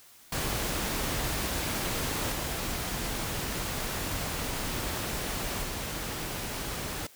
pink noise with level steps, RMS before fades -31 / -33 / -35 dBFS, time 0.32-7.07 s, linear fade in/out 5 ms, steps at 2.32 / 5.63 s, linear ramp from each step 2 ms, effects white hiss -55 dBFS RMS until 7.15 s

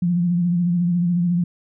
sine tone with vibrato, 174.61 Hz, F3, in tune, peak -16 dBFS, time 0.02-1.44 s, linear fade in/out 5 ms, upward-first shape sine, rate 14 Hz, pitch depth 47 cents each way, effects none

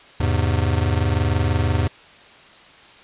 square chord, E augmented, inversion none, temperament just, 82.41 / 103.01 / 128.76 Hz, E2 / G#2 / B#2, 0 / -14 / -27 cents, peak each -21 / -22 / -26 dBFS, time 0.2-1.88 s, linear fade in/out 5 ms, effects white hiss -46 dBFS RMS until 3.03 s + resampled to 8000 Hz

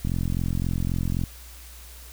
click train, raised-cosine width 5 ms, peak -14 dBFS, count 53, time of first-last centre 0.05-1.237 s, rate 43.8 Hz, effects added 60 Hz sine -43 dBFS peak until 2.12 s + white hiss -47 dBFS RMS until 2.12 s

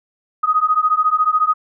sine beating tone pair, 1244.5 / 1258.5 Hz, D#6 / D#6, 0 / +19 cents, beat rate 14 Hz, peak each -16 dBFS, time 0.43-1.54 s, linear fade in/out 10 ms, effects none

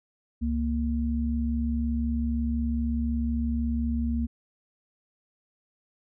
sine tone pair together, 69.15 / 233.1 Hz, C#2 / A#3, -4 / 0 cents, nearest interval octave + major sixth, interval 2104 cents, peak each -27 dBFS, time 0.41-4.27 s, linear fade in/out 20 ms, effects none

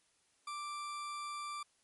40% pulse tone, 1174.7 Hz, D6, in tune, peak -39 dBFS, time 0.47-1.63 s, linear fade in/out 5 ms, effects white hiss -73 dBFS RMS until 1.83 s + MP3 48 kbps

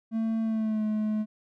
triangle tone with pitch glide, 223.8 to 214.4 Hz, A3 to A3, +30 to -45 cents, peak -23 dBFS, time 0.11-1.26 s, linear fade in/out 50 ms, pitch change -75 cents, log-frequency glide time 0.42-0.84 s, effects none

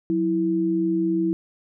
sine tone pair together, 182.88 / 328.5 Hz, F#3 / E4, -20 / -6 cents, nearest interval minor seventh, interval 1014 cents, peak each -26 / -20 dBFS, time 0.1-1.33 s, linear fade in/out 0 ms, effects none

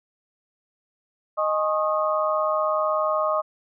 harmonic tone with a mistuned harmonic, 207.1 Hz, G#3, 5 cents flat, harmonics 3 / 4 / 5 / 6, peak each -23 / -34 / -26 / -26 dBFS, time 1.37-3.42 s, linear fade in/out 20 ms, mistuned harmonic 5, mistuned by +83 cents, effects none

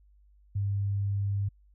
sine tone, 100 Hz, G2, 35 cents sharp, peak -26 dBFS, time 0.55-1.49 s, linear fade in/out 10 ms, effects added 50 Hz sine -57 dBFS peak until 1.74 s

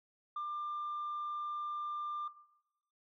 sine tone, 1193 Hz, D6, 27 cents sharp, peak -34 dBFS, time 0.36-2.28 s, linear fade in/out 5 ms, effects noise-tail reverb RT60 0.9 s tail -17 dB re dry + tanh soft clip ceiling -34 dBFS

